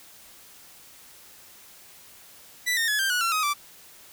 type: tone with pitch steps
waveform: sawtooth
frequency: 1975.5 / 1832.6 / 1700 / 1577 / 1463 / 1357.1 / 1258.9 / 1167.9 Hz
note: B6 / A#6 / G#6 / G6 / F#6 / E6 / D#6 / D6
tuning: 0 / -30 / +40 / +10 / -20 / +50 / +20 / -10 cents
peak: -19 dBFS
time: 2.66-3.54 s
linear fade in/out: 20 ms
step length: 110 ms
effects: white hiss -50 dBFS RMS until 4.12 s